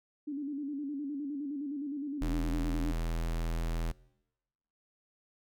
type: tone with vibrato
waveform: sine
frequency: 285.5 Hz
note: D4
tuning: 49 cents flat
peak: -34 dBFS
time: 0.27-2.92 s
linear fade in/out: 10 ms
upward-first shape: square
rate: 9.7 Hz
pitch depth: 68 cents each way
type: tone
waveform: square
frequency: 41.4 Hz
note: E1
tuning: 8 cents sharp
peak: -31 dBFS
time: 2.21-3.92 s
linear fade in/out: 10 ms
effects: noise-tail reverb RT60 1.0 s tail -24 dB re dry